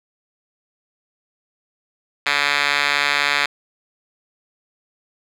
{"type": "tone with band-pass filter", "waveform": "5% pulse", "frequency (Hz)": 143.8, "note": "D3", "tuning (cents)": -36, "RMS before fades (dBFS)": -19, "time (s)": [2.26, 3.46], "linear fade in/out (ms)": 5, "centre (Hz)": 2700, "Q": 3.5, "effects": []}